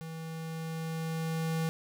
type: tone with level ramp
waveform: square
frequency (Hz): 162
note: E3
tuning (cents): -30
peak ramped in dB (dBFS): -40 to -29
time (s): 0.01-1.69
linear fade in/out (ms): 0
effects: none